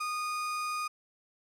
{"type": "tone", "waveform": "35% pulse", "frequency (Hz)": 1231, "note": "D#6", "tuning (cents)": -19, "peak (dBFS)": -30, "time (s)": [0, 0.88], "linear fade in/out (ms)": 10, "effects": ["low-pass 11000 Hz 12 dB/octave"]}